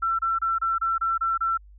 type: tone bursts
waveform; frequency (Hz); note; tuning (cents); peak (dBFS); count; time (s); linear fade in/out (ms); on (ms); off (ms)
sine; 1345; E6; +34; -21; 8; 0.02-1.576; 10; 170; 28
effects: added 50 Hz sine -46 dBFS peak until 1.78 s